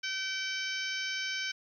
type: harmonic tone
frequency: 768 Hz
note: G5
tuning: 36 cents flat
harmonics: 2 / 3 / 4 / 5 / 6 / 7 / 8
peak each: -37 / -38 / -39 / -45 / -44 / -41 / -45 dBFS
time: 0.03-1.52 s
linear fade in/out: 10 ms
effects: 11-bit